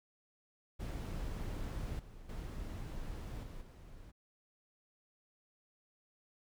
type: noise with level steps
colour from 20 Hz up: brown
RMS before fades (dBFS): -40 / -53 / -43 / -47 / -53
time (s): 0.79-4.12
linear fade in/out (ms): 20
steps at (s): 1.99 / 2.29 / 3.43 / 3.61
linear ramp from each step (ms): 5
effects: none